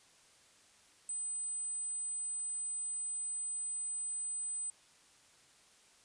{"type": "tone", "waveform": "sine", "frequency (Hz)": 8100, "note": "B8", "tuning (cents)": 43, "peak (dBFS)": -36, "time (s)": [1.09, 4.7], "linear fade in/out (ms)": 2, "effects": ["white hiss -64 dBFS RMS until 6.04 s", "resampled to 22050 Hz"]}